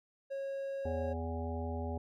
triangle tone, 547 Hz, C#5, 23 cents flat, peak -34 dBFS, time 0.3-1.14 s, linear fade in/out 20 ms
harmonic tone, 82.3 Hz, E2, 2 cents flat, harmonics 1 / 3 / 5 / 7 / 9 / 10, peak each -37 / -42 / -44 / -45 / -47 / -47 dBFS, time 0.85-1.98 s, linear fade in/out 5 ms
effects none

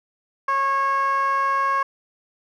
15% pulse tone with band-pass filter, 547 Hz, C#5, 23 cents flat, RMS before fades -21 dBFS, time 0.48-1.83 s, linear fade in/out 5 ms, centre 1200 Hz, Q 4.2, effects none

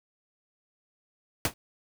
pink noise with exponential decay, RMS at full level -21 dBFS, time 1.45-1.54 s, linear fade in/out 2 ms, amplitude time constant 19 ms, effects none

